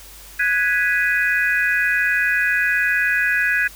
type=chord; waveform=sine; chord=G# minor seventh; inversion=third; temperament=equal; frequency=1480 / 1661.2 / 1975.5 / 2489 Hz; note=F#6 / G#6 / B6 / D#7; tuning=0 / 0 / 0 / 0 cents; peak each=-23 / -18 / -24 / -24 dBFS; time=0.39-3.68 s; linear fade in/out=10 ms; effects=added 50 Hz sine -44 dBFS peak until 3.75 s + white hiss -42 dBFS RMS until 3.75 s